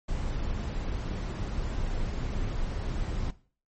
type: noise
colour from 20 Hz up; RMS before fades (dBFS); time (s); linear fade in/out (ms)
brown; -31; 0.08-3.31; 10
effects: noise-tail reverb RT60 0.4 s tail -17 dB re dry + MP3 32 kbps